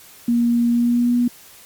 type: tone with pitch glide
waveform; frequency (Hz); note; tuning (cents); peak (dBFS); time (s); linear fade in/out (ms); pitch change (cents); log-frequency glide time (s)
sine; 236.9 to 242.4; A#3 to B3; +28 to -32; -14; 0.28-1.28; 5; +40; 0.71-1.15
effects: white hiss -45 dBFS RMS until 1.65 s + Opus 48 kbps